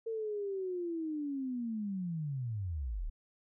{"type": "linear sweep", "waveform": "sine", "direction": "down", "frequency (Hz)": [456, 30.87], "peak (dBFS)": -34, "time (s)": [0.06, 3.1], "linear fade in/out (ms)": 10, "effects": []}